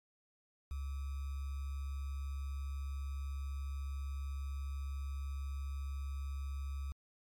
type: tone with sample-and-hold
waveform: sine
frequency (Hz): 69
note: C#2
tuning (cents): -7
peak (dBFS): -37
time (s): 0.71-6.92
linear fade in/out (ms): 0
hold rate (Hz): 1225
effects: MP3 64 kbps